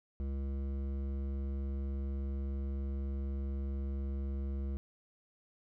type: tone with hard clipping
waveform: triangle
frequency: 68.3 Hz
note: C#2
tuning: 25 cents flat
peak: -36 dBFS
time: 0.2-4.77 s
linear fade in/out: 0 ms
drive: 16 dB
effects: none